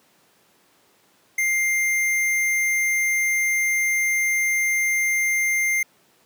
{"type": "tone with hard clipping", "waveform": "sine", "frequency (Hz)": 2100, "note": "C7", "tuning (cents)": 6, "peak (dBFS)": -20, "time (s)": [1.38, 5.83], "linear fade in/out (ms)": 5, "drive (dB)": 18, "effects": ["pink hiss -59 dBFS RMS until 6.25 s", "high-pass 200 Hz 12 dB/octave"]}